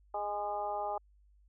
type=harmonic tone with a mistuned harmonic; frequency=206.2 Hz; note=G#3; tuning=12 cents flat; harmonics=2 / 3 / 4 / 5 / 6; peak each=-44 / -39 / -35 / -46 / -44 dBFS; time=0.14-0.98 s; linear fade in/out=5 ms; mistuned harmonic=6; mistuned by=-24 cents; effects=added 50 Hz sine -61 dBFS peak until 1.48 s